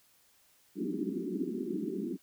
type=band-pass noise; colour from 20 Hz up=white; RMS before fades=-35 dBFS; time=0.75-2.18 s; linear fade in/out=50 ms; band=180 to 390 Hz; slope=96 dB/octave; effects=white hiss -66 dBFS RMS until 2.22 s